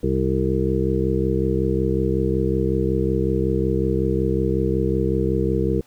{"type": "harmonic tone", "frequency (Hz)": 65.41, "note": "C2", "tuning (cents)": 0, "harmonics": [1, 2, 3, 5, 6, 7], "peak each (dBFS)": [-25, -25, -25, -25, -25, -25], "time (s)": [0.03, 5.81], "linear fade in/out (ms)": 5, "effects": ["pink hiss -56 dBFS RMS until 5.86 s"]}